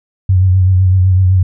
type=tone with vibrato; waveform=sine; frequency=93 Hz; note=F#2; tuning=9 cents sharp; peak=-6 dBFS; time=0.29-1.43 s; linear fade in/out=5 ms; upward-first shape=triangle; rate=7.9 Hz; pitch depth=52 cents each way; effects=none